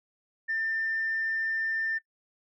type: tone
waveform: sine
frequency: 1793 Hz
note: A6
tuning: 32 cents sharp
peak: -26 dBFS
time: 0.48-1.99 s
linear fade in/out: 20 ms
effects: noise-tail reverb RT60 0.1 s tail -22 dB re dry + tanh soft clip ceiling -22 dBFS